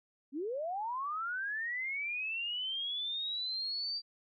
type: linear sweep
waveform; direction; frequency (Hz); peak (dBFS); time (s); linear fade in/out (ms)
sine; up; 253.1 to 4699; -34; 0.32-4.02; 50
effects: none